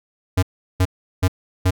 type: tone bursts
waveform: square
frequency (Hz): 92.5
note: F#2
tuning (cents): 0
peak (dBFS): -14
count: 4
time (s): 0.37-1.708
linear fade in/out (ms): 10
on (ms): 57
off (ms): 370
effects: none